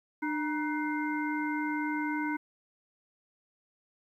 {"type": "harmonic tone with a mistuned harmonic", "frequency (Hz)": 300.6, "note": "D4", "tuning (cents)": 40, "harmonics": [1, 3, 5, 7], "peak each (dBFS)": [-31, -36, -38, -39], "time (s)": [0.22, 2.37], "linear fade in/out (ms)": 10, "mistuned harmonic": 3, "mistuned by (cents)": 85, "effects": ["11-bit"]}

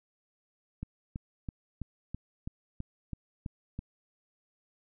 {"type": "click train", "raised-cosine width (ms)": 5, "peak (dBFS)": -24, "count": 10, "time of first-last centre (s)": [0.83, 3.791], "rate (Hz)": 3.04, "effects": []}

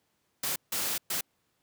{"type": "noise bursts at uneven times", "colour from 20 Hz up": "white", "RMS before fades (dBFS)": -31, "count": 3, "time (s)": [[0.43, 0.56], [0.72, 0.98], [1.1, 1.21]], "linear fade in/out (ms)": 5, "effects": ["pink hiss -74 dBFS RMS until 1.62 s", "high-pass 100 Hz 12 dB/octave"]}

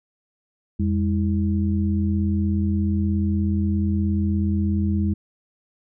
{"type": "tone cluster", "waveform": "sine", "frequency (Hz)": [85.7, 202.5, 321.5], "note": ["F2", "G#3", "E4"], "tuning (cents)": [-32, -43, -43], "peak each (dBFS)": [-21, -22, -30], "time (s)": [0.79, 5.14], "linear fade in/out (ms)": 10, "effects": []}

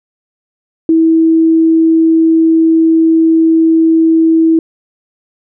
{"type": "tone", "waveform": "sine", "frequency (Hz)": 324.7, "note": "E4", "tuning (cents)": -26, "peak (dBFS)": -5, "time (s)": [0.89, 4.59], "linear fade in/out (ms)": 2, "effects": []}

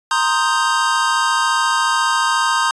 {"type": "chord", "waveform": "square", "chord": "C minor seventh", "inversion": "third", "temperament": "equal", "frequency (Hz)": [932.3, 1046.5, 1244.5, 1568], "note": ["Bb5", "C6", "Eb6", "G6"], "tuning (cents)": [0, 0, 0, 0], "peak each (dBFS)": -21, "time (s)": [0.11, 2.71], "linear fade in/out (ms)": 2, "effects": ["resampled to 22050 Hz"]}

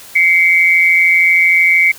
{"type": "tone pair together", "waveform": "sine", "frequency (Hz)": [2093, 2266], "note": ["C7", "C#7"], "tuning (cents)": [0, 37], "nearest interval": "minor second", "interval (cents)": 137, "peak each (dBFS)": -10, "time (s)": [0.15, 1.92], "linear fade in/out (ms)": 10, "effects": ["white hiss -36 dBFS RMS until 1.98 s"]}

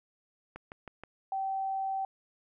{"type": "click train", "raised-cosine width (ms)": 0.5, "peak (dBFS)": -28, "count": 4, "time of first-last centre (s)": [0.56, 1.036], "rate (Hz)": 6.3}
{"type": "tone", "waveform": "sine", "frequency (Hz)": 773, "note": "G5", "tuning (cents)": -24, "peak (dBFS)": -30, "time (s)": [1.32, 2.05], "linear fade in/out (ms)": 2}
{"effects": []}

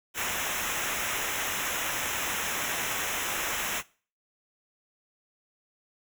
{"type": "noise with comb filter", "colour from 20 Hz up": "pink", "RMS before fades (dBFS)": -31, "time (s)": [0.14, 3.83], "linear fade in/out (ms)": 50, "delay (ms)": 0.22, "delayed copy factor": -0.85, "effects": ["noise-tail reverb RT60 0.4 s tail -21 dB re dry"]}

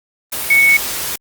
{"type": "tone in noise", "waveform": "sine", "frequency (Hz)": 2217, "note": "C#7", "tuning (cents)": 0, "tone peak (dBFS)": -7, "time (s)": [0.5, 0.77], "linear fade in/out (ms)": 5, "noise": "white", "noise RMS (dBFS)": -22, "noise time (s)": [0.32, 1.16], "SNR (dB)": 12, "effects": ["Opus 32 kbps"]}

